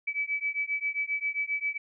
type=beating tone pair; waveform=sine; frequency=2292 / 2299.5 Hz; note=D7 / D7; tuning=-43 / -37 cents; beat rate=7.5 Hz; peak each=-31 dBFS; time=0.07-1.78 s; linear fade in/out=10 ms; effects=none